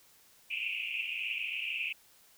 pink band-pass noise, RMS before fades -36 dBFS, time 0.5-1.93 s, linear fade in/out 10 ms, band 2400 to 2800 Hz, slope 96 dB/octave, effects white hiss -62 dBFS RMS until 2.37 s

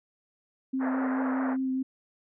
sine tone with vibrato, 262 Hz, C4, 2 cents sharp, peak -26 dBFS, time 0.73-1.83 s, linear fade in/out 10 ms, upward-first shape triangle, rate 4.8 Hz, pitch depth 18 cents each way
pink band-pass noise, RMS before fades -35 dBFS, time 0.79-1.57 s, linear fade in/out 50 ms, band 460 to 1800 Hz, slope 48 dB/octave
effects none

